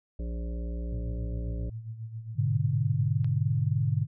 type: harmonic tone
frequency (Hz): 58.27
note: A#1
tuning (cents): 0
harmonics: 1 / 3 / 5 / 7 / 9 / 10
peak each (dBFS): -31 / -41 / -45 / -48 / -50 / -51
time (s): 0.19-1.7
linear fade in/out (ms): 5
type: tone with tremolo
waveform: sine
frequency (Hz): 112.2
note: A2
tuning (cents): +34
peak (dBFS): -33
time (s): 0.92-3.06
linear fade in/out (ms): 5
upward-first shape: sine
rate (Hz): 7.4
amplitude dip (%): 65
type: chord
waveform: sine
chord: G# diminished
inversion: none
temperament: equal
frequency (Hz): 103.83 / 123.47 / 146.83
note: G#2 / B2 / D3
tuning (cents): 0 / 0 / 0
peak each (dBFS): -28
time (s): 2.35-4.07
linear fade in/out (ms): 50
type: click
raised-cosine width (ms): 0.3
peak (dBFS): -33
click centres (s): 3.245
effects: none